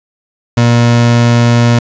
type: tone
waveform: 30% pulse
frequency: 118.7 Hz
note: A#2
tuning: 32 cents sharp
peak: -3 dBFS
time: 0.57-1.79 s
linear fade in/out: 5 ms
effects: resampled to 16000 Hz + 7-bit